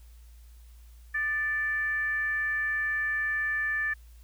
sine tone with frequency modulation, 1760 Hz, A6, in tune, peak -26 dBFS, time 1.14-3.94 s, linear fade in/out 10 ms, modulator 554 Hz, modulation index 0.33, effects added 58 Hz sine -48 dBFS peak until 4.23 s + white hiss -64 dBFS RMS until 4.23 s

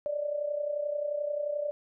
sine tone with amplitude modulation, 587.3 Hz, D5, in tune, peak -26 dBFS, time 0.06-1.71 s, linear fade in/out 0 ms, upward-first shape sine, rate 31.4 Hz, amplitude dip 65%, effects none

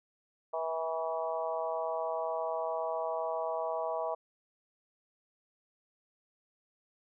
harmonic tone with a mistuned harmonic, 162.1 Hz, E3, 29 cents flat, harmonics 3 / 4 / 5 / 6 / 7, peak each -39 / -34 / -40 / -39 / -42 dBFS, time 0.53-4.15 s, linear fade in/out 10 ms, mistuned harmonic 5, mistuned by +16 cents, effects none

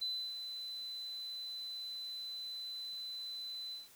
sine tone with ADSR envelope, 4020 Hz, B7, 30 cents sharp, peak -34 dBFS, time 0.01-3.89 s, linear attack 11 ms, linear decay 310 ms, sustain -7 dB, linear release 160 ms, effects white hiss -61 dBFS RMS until 3.95 s

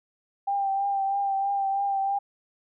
sine tone with vibrato, 790 Hz, G5, 13 cents sharp, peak -23 dBFS, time 0.47-2.19 s, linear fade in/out 10 ms, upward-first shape triangle, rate 3.1 Hz, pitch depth 31 cents each way, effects none

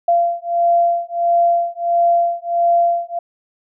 sine beating tone pair, 687 / 688.5 Hz, F5 / F5, -29 / -25 cents, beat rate 1.5 Hz, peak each -16 dBFS, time 0.08-3.19 s, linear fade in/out 5 ms, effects none

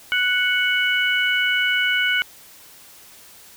harmonic tone, 740 Hz, F#5, in tune, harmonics 2 / 3 / 4, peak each -20 / -22 / -23 dBFS, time 0.12-2.22 s, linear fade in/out 0 ms, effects white hiss -46 dBFS RMS until 3.56 s

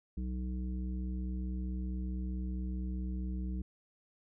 harmonic tone, 62.3 Hz, B1, 16 cents sharp, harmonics 1 / 3 / 5 / 7, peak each -35 / -40 / -47 / -59 dBFS, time 0.17-3.62 s, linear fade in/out 5 ms, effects none

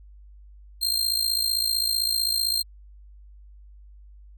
sawtooth tone with amplitude modulation, 4186 Hz, C8, in tune, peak -16 dBFS, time 0.81-2.63 s, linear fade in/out 20 ms, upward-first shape sine, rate 55.6 Hz, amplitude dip 75%, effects added 50 Hz sine -45 dBFS peak until 4.37 s

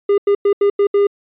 triangle tone bursts at uneven times, 404.2 Hz, G#4, 47 cents flat, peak -8 dBFS, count 6, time 0.09-0.18 / 0.27-0.35 / 0.45-0.53 / 0.61-0.7 / 0.79-0.87 / 0.94-1.07 s, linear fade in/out 5 ms, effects resampled to 8000 Hz

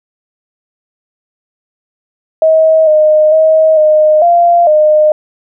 sine tone with pitch steps, 637 / 615 / 633 / 615 / 691 / 611 Hz, D#5 / D#5 / D#5 / D#5 / F5 / D#5, +41 / -20 / +30 / -20 / -19 / -32 cents, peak -4 dBFS, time 2.42-5.12 s, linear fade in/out 2 ms, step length 450 ms, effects none

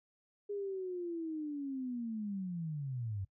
sine linear sweep, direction down, 412.4 to 92.5 Hz, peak -36 dBFS, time 0.49-3.25 s, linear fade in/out 10 ms, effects noise-tail reverb RT60 0.1 s tail -20 dB re dry

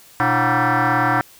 sine tone with frequency modulation, 296.4 Hz, D4, 16 cents sharp, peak -13 dBFS, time 0.2-1.21 s, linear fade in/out 0 ms, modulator 210 Hz, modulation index 7, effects tanh soft clip ceiling -11 dBFS + white hiss -47 dBFS RMS until 1.39 s

